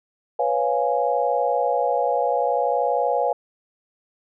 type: chord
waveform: sine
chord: C# dominant seventh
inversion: third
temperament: equal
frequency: 493.9 / 554.4 / 698.5 / 830.6 Hz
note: B4 / C#5 / E#5 / G#5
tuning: 0 / 0 / 0 / 0 cents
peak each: -24 dBFS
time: 0.39-3.33 s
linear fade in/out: 5 ms
effects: none